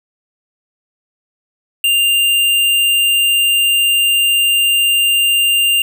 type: tone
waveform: square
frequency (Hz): 2794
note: F7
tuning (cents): 0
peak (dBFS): -11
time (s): 1.84-5.82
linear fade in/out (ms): 2
effects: none